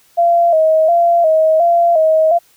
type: tone with vibrato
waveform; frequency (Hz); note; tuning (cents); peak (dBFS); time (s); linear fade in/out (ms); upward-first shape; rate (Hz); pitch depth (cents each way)
sine; 659.3; E5; 0; -8; 0.17-2.39; 20; square; 1.4; 69
effects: white hiss -52 dBFS RMS until 2.56 s